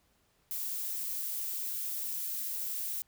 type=noise; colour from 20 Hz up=violet; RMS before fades=-36 dBFS; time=0.51-3.02 s; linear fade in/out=0 ms; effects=pink hiss -71 dBFS RMS until 3.07 s